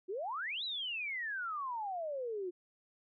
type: exponential two-way sweep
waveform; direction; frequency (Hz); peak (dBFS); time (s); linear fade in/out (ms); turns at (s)
sine; up then down; 346.8 to 4038 to 346.8; -36; 0.08-2.51; 20; 0.64
effects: none